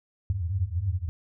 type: tone cluster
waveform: sine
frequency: 81.8 / 88.2 / 96.9 / 100.4 Hz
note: E2 / F2 / G2 / G2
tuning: -13 / +18 / -20 / +42 cents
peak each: -31 dBFS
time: 0.3-1.09 s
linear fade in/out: 0 ms
effects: none